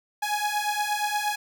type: beating tone pair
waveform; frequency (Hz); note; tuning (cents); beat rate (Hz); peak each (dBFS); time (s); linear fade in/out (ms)
sawtooth; 830.6 / 839.1; G#5 / G#5; 0 / +18; 8.5; -24; 0.22-1.36; 10
effects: none